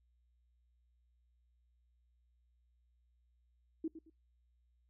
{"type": "tone with echo", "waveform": "sine", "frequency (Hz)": 321.6, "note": "E4", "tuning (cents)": -43, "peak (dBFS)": -34, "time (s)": [3.84, 3.88], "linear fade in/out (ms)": 5, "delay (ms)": 110, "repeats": 2, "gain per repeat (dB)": -12, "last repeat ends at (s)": 4.1, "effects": ["noise-tail reverb RT60 0.2 s tail -25 dB re dry", "added 60 Hz sine -70 dBFS peak until 4.89 s"]}